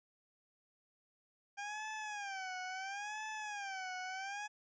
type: tone with vibrato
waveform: 20% pulse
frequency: 799 Hz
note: G5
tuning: 33 cents sharp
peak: -36 dBFS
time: 1.57-4.48 s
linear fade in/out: 20 ms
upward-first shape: sine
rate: 0.73 Hz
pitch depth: 140 cents each way
effects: resampled to 16000 Hz